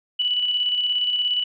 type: tone with tremolo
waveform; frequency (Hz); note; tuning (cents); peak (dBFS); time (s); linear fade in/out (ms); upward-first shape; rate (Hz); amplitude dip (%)
sine; 2960; F#7; 0; -16; 0.19-1.44; 10; square; 17; 45
effects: tanh soft clip ceiling -16 dBFS + resampled to 11025 Hz